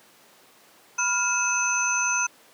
sine tone cluster, 982 / 1404 / 2584 / 5980 / 6190 Hz, B5 / F6 / E7 / F#8 / G8, -10 / +9 / -35 / +17 / -23 cents, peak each -29 / -27 / -28 / -29 / -27 dBFS, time 0.98-2.27 s, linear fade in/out 10 ms, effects pink hiss -54 dBFS RMS until 2.53 s + high-pass 300 Hz 12 dB/octave

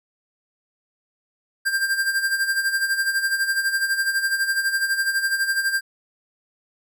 square tone with tremolo, 1588 Hz, G6, 22 cents sharp, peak -18 dBFS, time 1.65-5.81 s, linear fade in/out 20 ms, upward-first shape sine, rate 12 Hz, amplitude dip 65%, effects none

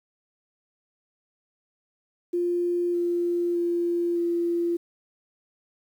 sine tone with pitch steps, 350 / 347.6 / 345.2 / 342.8 Hz, F4 / F4 / F4 / F4, +4 / -8 / -20 / -32 cents, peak -22 dBFS, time 2.33-4.77 s, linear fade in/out 10 ms, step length 610 ms, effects 9-bit

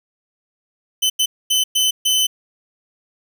sawtooth tone bursts at uneven times, 3039 Hz, F#7, 46 cents sharp, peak -11 dBFS, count 5, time 1.02-1.1 / 1.19-1.26 / 1.5-1.64 / 1.75-1.91 / 2.05-2.27 s, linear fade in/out 10 ms, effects none

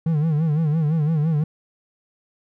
triangle tone with vibrato, 155.7 Hz, D#3, 2 cents sharp, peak -15 dBFS, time 0.06-1.44 s, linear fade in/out 5 ms, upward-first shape sine, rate 5.9 Hz, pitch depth 110 cents each way, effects none

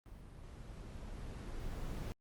brown noise with level ramp, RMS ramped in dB -53 to -40 dBFS, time 0.06-2.12 s, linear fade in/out 0 ms, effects Opus 32 kbps

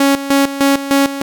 sawtooth tone with tremolo, 277.2 Hz, C#4, in tune, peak -5 dBFS, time 0-1.22 s, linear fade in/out 5 ms, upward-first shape square, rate 3.3 Hz, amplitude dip 75%, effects none

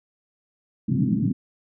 pink band-pass noise, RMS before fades -22 dBFS, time 0.88-1.33 s, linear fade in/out 10 ms, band 120 to 280 Hz, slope 48 dB/octave, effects none

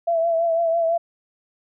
sine tone with vibrato, 667 Hz, E5, 20 cents sharp, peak -17 dBFS, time 0.07-0.98 s, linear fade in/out 10 ms, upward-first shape triangle, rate 6 Hz, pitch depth 47 cents each way, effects none

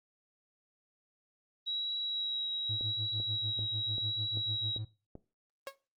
sine tone with vibrato, 3867 Hz, B7, 37 cents flat, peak -32 dBFS, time 1.66-4.79 s, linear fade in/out 20 ms, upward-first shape triangle, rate 0.87 Hz, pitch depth 12 cents each way
triangle tone with tremolo, 107.7 Hz, A2, 37 cents flat, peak -33 dBFS, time 2.69-4.85 s, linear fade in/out 5 ms, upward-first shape sine, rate 6.7 Hz, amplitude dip 100%
click train, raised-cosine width 2 ms, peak -32 dBFS, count 7, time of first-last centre 2.81-5.154 s, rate 2.56 Hz
sawtooth tone with exponential decay, 547 Hz, C#5, 23 cents flat, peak -31 dBFS, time 5.67-5.76 s, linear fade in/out 1 ms, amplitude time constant 18 ms
effects noise-tail reverb RT60 0.3 s tail -18 dB re dry + Opus 32 kbps

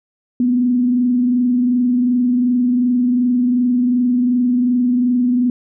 sine tone with frequency modulation, 246.9 Hz, B3, in tune, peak -12 dBFS, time 0.4-5.5 s, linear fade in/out 2 ms, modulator 22.7 Hz, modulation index 0.34, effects none

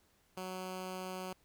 10% pulse tone, 185.5 Hz, F#3, 5 cents sharp, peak -32 dBFS, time 0.37-1.33 s, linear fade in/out 2 ms, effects pink hiss -71 dBFS RMS until 1.44 s

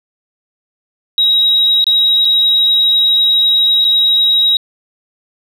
sine tone with dropouts, 3822 Hz, A#7, 43 cents sharp, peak -7 dBFS, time 1.18-4.57 s, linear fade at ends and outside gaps 1 ms, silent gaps 1.842-1.867 / 2.248-2.252 / 3.844-3.849 s, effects tanh soft clip ceiling -3 dBFS

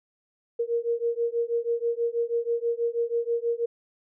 sine beating tone pair, 465.4 / 471.6 Hz, A#4 / A#4, -3 / +20 cents, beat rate 6.2 Hz, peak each -27 dBFS, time 0.59-3.66 s, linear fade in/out 10 ms, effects none

